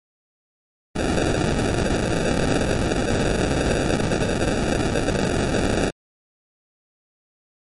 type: noise with sample-and-hold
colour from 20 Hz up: white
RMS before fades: -21 dBFS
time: 0.95-5.91 s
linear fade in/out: 20 ms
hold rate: 1050 Hz
effects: MP3 48 kbps